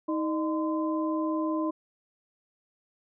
sine tone cluster, 316.5 / 609 / 1027 Hz, D#4 / D#5 / C6, +30 / -37 / -33 cents, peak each -27 / -34 / -34 dBFS, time 0.08-1.71 s, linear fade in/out 10 ms, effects none

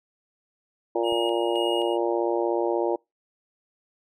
harmonic tone, 116.54 Hz, A#2, in tune, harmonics 3 / 4 / 5 / 6 / 7 / 8, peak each -25 / -28 / -28 / -35 / -32 / -34 dBFS, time 0.95-2.96 s, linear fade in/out 5 ms
triangle tone with tremolo, 2871 Hz, F7, 47 cents sharp, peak -28 dBFS, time 1.03-1.98 s, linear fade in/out 50 ms, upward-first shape square, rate 1.9 Hz, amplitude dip 55%
click, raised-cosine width 2 ms, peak -28 dBFS, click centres 1.124 s
effects noise-tail reverb RT60 0.2 s tail -26 dB re dry

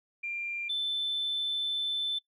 sine tone pair in turn, 2383 / 3527 Hz, D7 / A7, +25 / +3 cents, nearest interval perfect fifth, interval 678 cents, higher second, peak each -32 / -27 dBFS, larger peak second, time 0.23-0.69 / 0.69-2.19 s, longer second, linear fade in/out 10 ms, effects noise-tail reverb RT60 0.1 s tail -21 dB re dry + tanh soft clip ceiling -24 dBFS

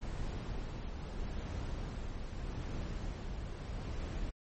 brown noise with tremolo, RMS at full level -38 dBFS, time 0.01-4.31 s, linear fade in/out 20 ms, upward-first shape triangle, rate 0.8 Hz, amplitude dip 35%, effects MP3 32 kbps

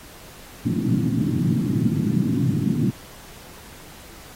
pink band-pass noise, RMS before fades -21 dBFS, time 0.65-2.91 s, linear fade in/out 10 ms, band 110 to 310 Hz, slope 48 dB/octave, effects pink hiss -44 dBFS RMS until 4.35 s + AAC 48 kbps

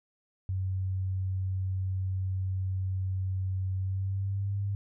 sine tone with pitch glide, 94.3 to 99.91 Hz, F#2 to G2, +33 to +33 cents, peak -28 dBFS, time 0.49-4.75 s, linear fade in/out 0 ms, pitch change +100 cents, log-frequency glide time 3.76-4.56 s, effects none

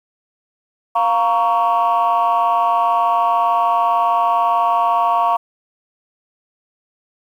sine chord, Bb minor, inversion second, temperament just, 699.2 / 932.3 / 1118.8 Hz, F5 / Bb5 / Db6, +2 / 0 / +16 cents, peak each -16 dBFS, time 0.95-5.37 s, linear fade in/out 10 ms, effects tanh soft clip ceiling -8 dBFS + 8-bit

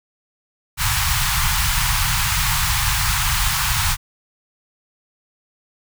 pink band-stop noise, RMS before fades -19 dBFS, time 0.77-3.97 s, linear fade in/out 50 ms, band 150 to 850 Hz, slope 48 dB/octave, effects none

